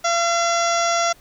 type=harmonic tone with a mistuned harmonic; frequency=682 Hz; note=F5; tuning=41 cents flat; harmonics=1 / 2 / 3 / 4 / 5 / 6 / 7 / 8 / 9 / 10; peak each=-20 / -22 / -28 / -34 / -30 / -37 / -33 / -27 / -34 / -33 dBFS; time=0.04-1.13 s; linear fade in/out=10 ms; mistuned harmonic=8; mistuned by=+54 cents; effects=pink hiss -52 dBFS RMS until 1.2 s